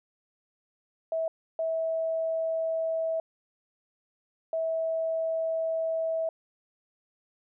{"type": "tone bursts at uneven times", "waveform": "sine", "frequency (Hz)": 650, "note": "E5", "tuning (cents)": -24, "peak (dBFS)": -26, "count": 3, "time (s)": [[1.12, 1.28], [1.59, 3.2], [4.53, 6.29]], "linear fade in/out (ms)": 2, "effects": []}